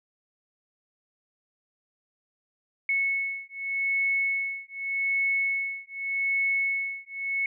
sine beating tone pair, 2201 / 2201.84 Hz, C#7 / C#7, -13 / -12 cents, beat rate 0.84 Hz, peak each -28 dBFS, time 2.89-7.46 s, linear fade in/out 2 ms, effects none

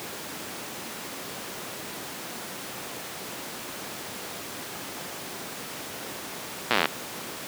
slowing click train, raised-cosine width 0.3 ms, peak -4 dBFS, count 15, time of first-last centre 6.71-6.856 s, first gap 8 ms, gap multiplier 1.04, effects pink hiss -36 dBFS RMS until 7.47 s + high-pass 200 Hz 12 dB/octave

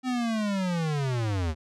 square linear sweep, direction down, 259.6 to 73.9 Hz, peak -26 dBFS, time 0.03-1.55 s, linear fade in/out 50 ms, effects low-pass 7000 Hz 12 dB/octave

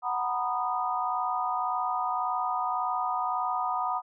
sine chord, B major seventh, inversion second, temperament just, 740.8 / 926 / 987.8 / 1234.7 Hz, F#5 / A#5 / B5 / D#6, +2 / -12 / 0 / -14 cents, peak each -31 / -35 / -32 / -31 dBFS, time 0.02-4.02 s, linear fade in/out 50 ms, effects none

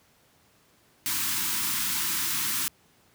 white band-stop noise, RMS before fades -28 dBFS, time 1.06-2.68 s, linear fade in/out 0 ms, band 360 to 890 Hz, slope 96 dB/octave, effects pink hiss -62 dBFS RMS until 3.14 s + high-pass 80 Hz 12 dB/octave

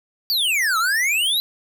square exponential two-way sweep, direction down then up, 4732 to 1268 to 4051 Hz, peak -18 dBFS, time 0.3-1.4 s, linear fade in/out 0 ms, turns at 0.78 s, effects none

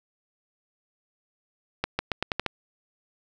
accelerating click train, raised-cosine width 0.3 ms, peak -9 dBFS, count 7, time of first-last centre 1.84-2.463 s, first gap 150 ms, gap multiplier 0.85, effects none

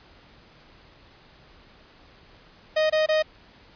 45% pulse tone bursts, 622.3 Hz, D#5, in tune, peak -19 dBFS, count 3, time 2.76-3.226 s, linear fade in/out 10 ms, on 140 ms, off 23 ms, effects pink hiss -53 dBFS RMS until 3.75 s + resampled to 11025 Hz

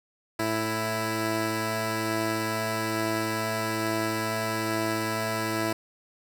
10% pulse tone pair together, 110.45 / 330.2 Hz, A2 / E4, +7 / +3 cents, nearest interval octave + perfect fifth, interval 1896 cents, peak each -22 / -20 dBFS, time 0.39-5.73 s, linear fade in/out 5 ms, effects none

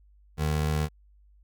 square tone pair together, 76.1 / 152.2 Hz, D#2 / D#3, -38 / -38 cents, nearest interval octave, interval 1200 cents, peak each -28 dBFS, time 0.37-0.89 s, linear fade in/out 50 ms, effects added 50 Hz sine -55 dBFS peak until 1.43 s

